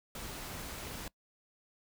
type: noise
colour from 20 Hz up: pink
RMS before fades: -43 dBFS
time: 0.15-1.08 s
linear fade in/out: 2 ms
effects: noise-tail reverb RT60 0.1 s tail -23 dB re dry